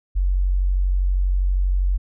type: tone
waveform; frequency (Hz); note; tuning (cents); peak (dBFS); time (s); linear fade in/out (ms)
sine; 46.25; F#1; 0; -16; 0.15-1.98; 20
effects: none